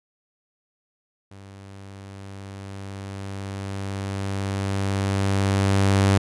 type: tone with level ramp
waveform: sawtooth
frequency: 98 Hz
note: G2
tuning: in tune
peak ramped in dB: -38 to -11 dBFS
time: 1.31-6.18 s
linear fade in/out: 5 ms
effects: resampled to 24000 Hz